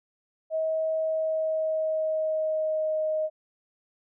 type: tone with pitch glide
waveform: sine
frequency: 637 to 623.5 Hz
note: D#5 to D#5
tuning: +41 to +3 cents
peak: -24 dBFS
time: 0.5-3.3 s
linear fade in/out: 50 ms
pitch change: -38 cents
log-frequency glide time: 0.96-3.02 s
effects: none